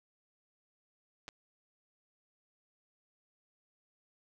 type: clicks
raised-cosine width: 0.2 ms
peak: -27 dBFS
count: 2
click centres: 1.281 / 1.288 s
effects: none